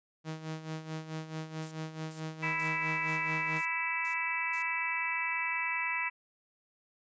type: tone with tremolo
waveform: sawtooth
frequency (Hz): 158.2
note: D#3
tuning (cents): +29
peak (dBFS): -31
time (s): 0.24-3.62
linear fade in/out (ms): 50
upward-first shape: sine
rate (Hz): 4.6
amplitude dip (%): 70
type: noise bursts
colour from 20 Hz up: violet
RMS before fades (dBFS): -43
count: 7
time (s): 1.62-4.625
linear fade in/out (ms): 5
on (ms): 95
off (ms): 390
type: harmonic tone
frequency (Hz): 329.6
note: E4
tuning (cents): 0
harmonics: 3 / 4 / 5 / 6 / 7 / 8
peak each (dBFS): -37 / -44 / -45 / -35 / -36 / -37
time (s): 2.42-6.1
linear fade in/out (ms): 20
effects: resampled to 16000 Hz